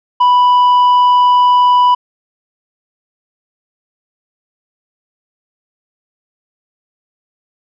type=tone with tanh clipping; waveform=sine; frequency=987.8 Hz; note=B5; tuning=in tune; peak=-7 dBFS; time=0.2-1.95 s; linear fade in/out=10 ms; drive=4 dB; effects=none